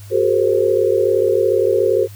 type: tone cluster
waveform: sine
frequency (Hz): 370.3 / 407.7 / 461.1 / 528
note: F#4 / G#4 / A#4 / C5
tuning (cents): +1 / -32 / -19 / +16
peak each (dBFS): -18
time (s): 0.1-2.08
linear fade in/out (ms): 50
effects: added 101 Hz sine -34 dBFS peak until 2.15 s + white hiss -45 dBFS RMS until 2.15 s